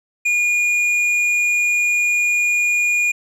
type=tone with hard clipping; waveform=sine; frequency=2435 Hz; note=D#7; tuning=38 cents flat; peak=-16 dBFS; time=0.25-3.12 s; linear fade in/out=10 ms; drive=6 dB; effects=none